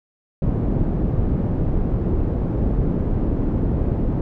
pink low-pass noise, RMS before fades -20 dBFS, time 0.42-4.21 s, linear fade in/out 2 ms, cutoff 340 Hz, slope 12 dB/octave, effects none

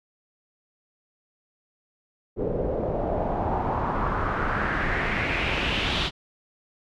pink noise with low-pass filter sweep, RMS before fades -26 dBFS, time 2.36-6.11 s, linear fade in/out 50 ms, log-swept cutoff 440 to 3600 Hz, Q 3.2, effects none

